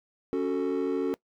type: chord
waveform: triangle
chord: F# minor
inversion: second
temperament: just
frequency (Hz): 277.5 / 370 / 444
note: C#4 / F#4 / A4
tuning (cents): +2 / 0 / +16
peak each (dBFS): -27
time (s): 0.33-1.14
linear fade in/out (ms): 0
effects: noise-tail reverb RT60 0.1 s tail -22 dB re dry + tanh soft clip ceiling -18 dBFS